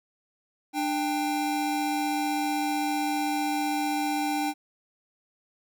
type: tone pair together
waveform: square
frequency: 297.4 / 792 Hz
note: D4 / G5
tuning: +22 / +18 cents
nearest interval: octave + perfect fourth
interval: 1696 cents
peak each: -29 / -29 dBFS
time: 0.73-4.54 s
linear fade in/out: 50 ms
effects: none